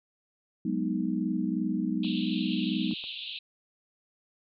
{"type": "chord", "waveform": "sine", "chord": "G# minor seventh", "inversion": "third", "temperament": "equal", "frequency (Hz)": [185, 207.7, 246.9, 311.1], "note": ["F#3", "G#3", "B3", "D#4"], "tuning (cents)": [0, 0, 0, 0], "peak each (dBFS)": -32, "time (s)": [0.65, 2.94], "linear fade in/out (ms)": 5}
{"type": "band-pass noise", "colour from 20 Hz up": "pink", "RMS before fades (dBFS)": -39, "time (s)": [2.03, 3.39], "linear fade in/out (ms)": 5, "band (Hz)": [2600, 4100], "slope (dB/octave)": 96}
{"type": "clicks", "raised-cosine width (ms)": 1, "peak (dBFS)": -37, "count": 3, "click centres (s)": [2.046, 2.911, 3.04]}
{"effects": []}